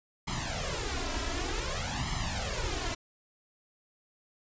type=noise with flanger; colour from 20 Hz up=pink; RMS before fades=-33 dBFS; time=0.27-2.95 s; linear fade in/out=10 ms; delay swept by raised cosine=0.96 to 3.06 ms; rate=0.54 Hz; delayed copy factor=+0.95; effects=resampled to 16000 Hz